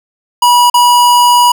square tone with dropouts, 971 Hz, B5, 30 cents flat, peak -5 dBFS, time 0.42-1.52 s, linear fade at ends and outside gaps 5 ms, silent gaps 0.7-0.741 s, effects none

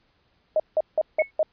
sine tone bursts, 624 Hz, D#5, 5 cents sharp, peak -17 dBFS, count 5, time 0.56-1.43 s, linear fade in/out 2 ms, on 38 ms, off 170 ms
sine tone with exponential decay, 2200 Hz, C#7, 14 cents flat, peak -21 dBFS, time 1.19-1.31 s, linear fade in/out 5 ms, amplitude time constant 26 ms
effects pink hiss -66 dBFS RMS until 1.52 s + resampled to 11025 Hz

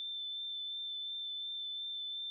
sine tone with vibrato, 3544 Hz, A7, 12 cents sharp, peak -38 dBFS, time 0-2.3 s, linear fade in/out 0 ms, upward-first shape triangle, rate 2.8 Hz, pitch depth 15 cents each way, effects none

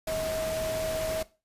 sine tone in noise, 638 Hz, D#5, 43 cents sharp, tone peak -29 dBFS, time 0.07-1.23 s, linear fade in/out 5 ms, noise pink, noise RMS -36 dBFS, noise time 0.07-1.23 s, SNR +4 dB, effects noise-tail reverb RT60 0.3 s tail -18 dB re dry + resampled to 32000 Hz

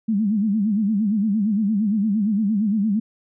sine tone with vibrato, 209.3 Hz, G#3, 14 cents sharp, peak -17 dBFS, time 0.08-3 s, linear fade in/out 10 ms, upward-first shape sine, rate 8.7 Hz, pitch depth 130 cents each way, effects none

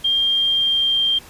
sine tone with pitch glide, 3198 to 3178 Hz, G7 to G7, +34 to +23 cents, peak -15 dBFS, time 0.04-1.19 s, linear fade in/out 10 ms, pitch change -11 cents, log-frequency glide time 0.36-1.04 s, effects pink hiss -43 dBFS RMS until 1.29 s + resampled to 32000 Hz

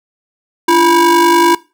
square ring-modulated tone, 317.9 Hz, D#4, 37 cents sharp, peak -5 dBFS, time 0.68-1.55 s, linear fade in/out 5 ms, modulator 661 Hz, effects noise-tail reverb RT60 0.3 s tail -21 dB re dry

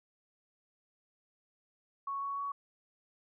sine tone with pitch steps, 1108.7 / 1115.8 / 1122.9 Hz, C#6 / C#6 / C#6, 0 / +11 / +22 cents, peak -34 dBFS, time 2.07-2.52 s, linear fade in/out 5 ms, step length 150 ms, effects none

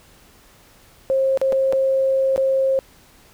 sine tone with dropouts, 534 Hz, C5, 35 cents sharp, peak -15 dBFS, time 1.1-2.79 s, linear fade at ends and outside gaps 0 ms, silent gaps 1.374-1.415 / 1.523-1.528 / 1.725-1.732 / 2.361-2.378 s, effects pink hiss -51 dBFS RMS until 3.33 s

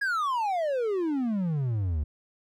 triangle exponential sweep, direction down, 1685 to 70.2 Hz, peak -23 dBFS, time 0.01-2.04 s, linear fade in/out 10 ms, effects none

